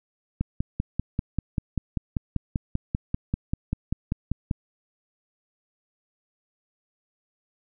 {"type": "click train", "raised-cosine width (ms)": 5, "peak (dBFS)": -12, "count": 22, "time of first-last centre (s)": [0.41, 4.512], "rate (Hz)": 5.12, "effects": []}